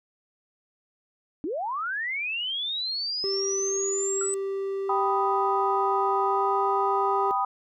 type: linear sweep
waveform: sine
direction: up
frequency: 271.4 to 8060 Hz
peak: -27 dBFS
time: 1.44-4.34 s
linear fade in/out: 0 ms
type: tone with pitch glide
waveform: triangle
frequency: 391 to 394.2 Hz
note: G4 to G4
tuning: -4 to +10 cents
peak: -25 dBFS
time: 3.24-7.31 s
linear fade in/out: 0 ms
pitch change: +14 cents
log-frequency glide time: 6.26-6.47 s
type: tone with exponential decay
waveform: sine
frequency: 1374 Hz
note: F6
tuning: 29 cents flat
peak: -30 dBFS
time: 4.21-4.35 s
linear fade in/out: 2 ms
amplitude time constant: 29 ms
type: chord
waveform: sine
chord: G augmented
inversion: none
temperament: equal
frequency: 784 / 987.8 / 1244.5 Hz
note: G5 / B5 / D#6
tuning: 0 / 0 / 0 cents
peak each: -27 dBFS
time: 4.89-7.45 s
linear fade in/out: 5 ms
effects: none